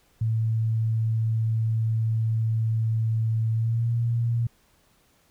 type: tone with pitch glide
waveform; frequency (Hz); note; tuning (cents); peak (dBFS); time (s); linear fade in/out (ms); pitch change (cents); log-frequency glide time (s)
sine; 111.9 to 117.19; A2 to A#2; +30 to +10; -21; 0.21-4.47; 5; +80; 3.52-3.91
effects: pink hiss -63 dBFS RMS until 5.3 s